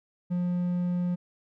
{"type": "tone with hard clipping", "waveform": "triangle", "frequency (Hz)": 177.5, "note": "F3", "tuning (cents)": 28, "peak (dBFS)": -26, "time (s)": [0.3, 1.16], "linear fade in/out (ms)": 20, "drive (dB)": 6, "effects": []}